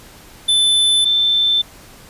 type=tone pair in turn; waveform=square / sine; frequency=3520 / 3544 Hz; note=A7 / A7; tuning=0 / +12 cents; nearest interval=unison; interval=12 cents; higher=second; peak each=-12 dBFS; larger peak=neither; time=0.48-1.05 / 1.05-1.62 s; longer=neither; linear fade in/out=10 ms; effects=pink hiss -42 dBFS RMS until 2.09 s + resampled to 32000 Hz